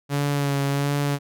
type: tone with vibrato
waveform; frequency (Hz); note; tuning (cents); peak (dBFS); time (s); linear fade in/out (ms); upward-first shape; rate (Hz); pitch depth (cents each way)
sawtooth; 141.6; C#3; +37; -17; 0.09-1.19; 50; sine; 1.4; 25
effects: none